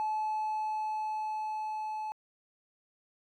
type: tone with level ramp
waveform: triangle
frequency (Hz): 862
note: A5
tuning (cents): -36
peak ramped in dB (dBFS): -26 to -32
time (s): 0-2.12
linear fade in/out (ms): 0
effects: tanh soft clip ceiling -25 dBFS